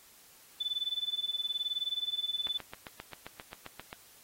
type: tone with tremolo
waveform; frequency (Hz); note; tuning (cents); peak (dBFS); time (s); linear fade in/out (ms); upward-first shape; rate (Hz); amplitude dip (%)
sine; 3501; A7; -9; -28; 0.6-2.58; 10; sine; 19; 90
type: click train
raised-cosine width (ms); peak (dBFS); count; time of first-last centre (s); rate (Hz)
0.3; -26; 12; 2.47-3.929; 7.54
effects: white hiss -58 dBFS RMS until 4.23 s + AAC 48 kbps